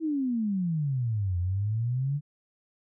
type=exponential two-way sweep; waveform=sine; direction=down then up; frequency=330 to 86.7 to 149 Hz; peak=-25 dBFS; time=0-2.21 s; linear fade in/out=50 ms; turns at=1.38 s; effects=none